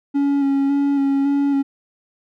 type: tone with vibrato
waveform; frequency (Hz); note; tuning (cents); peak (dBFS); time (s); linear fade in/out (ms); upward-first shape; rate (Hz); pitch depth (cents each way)
triangle; 278.8; C#4; +10; -13; 0.14-1.63; 20; square; 1.8; 18
effects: none